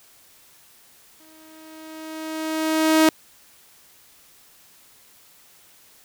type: tone with exponential growth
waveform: sawtooth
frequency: 316.1 Hz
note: D#4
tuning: 27 cents sharp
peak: -8 dBFS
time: 1.2-3.09 s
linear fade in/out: 2 ms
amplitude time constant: 410 ms
effects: white hiss -53 dBFS RMS until 6.04 s